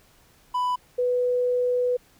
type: tone pair in turn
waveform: triangle / sine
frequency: 994 / 494.6 Hz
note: B5 / B4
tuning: +11 / +3 cents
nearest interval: octave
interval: 1208 cents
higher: first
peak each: -20 dBFS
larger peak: neither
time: 0.54-0.76 / 0.98-1.97 s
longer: second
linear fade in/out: 10 ms
effects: pink hiss -58 dBFS RMS until 2.19 s